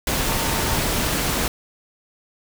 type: tone in noise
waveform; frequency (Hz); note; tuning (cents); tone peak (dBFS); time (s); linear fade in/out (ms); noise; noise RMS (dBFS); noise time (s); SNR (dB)
sine; 907; A#5; -48; -32; 0.27-0.78; 2; pink; -22; 0.07-1.48; -13
effects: none